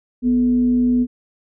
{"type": "tone with frequency modulation", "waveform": "sine", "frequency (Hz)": 246.9, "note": "B3", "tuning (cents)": 0, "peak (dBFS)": -13, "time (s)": [0.22, 1.07], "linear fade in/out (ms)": 50, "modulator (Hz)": 187, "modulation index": 0.23, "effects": []}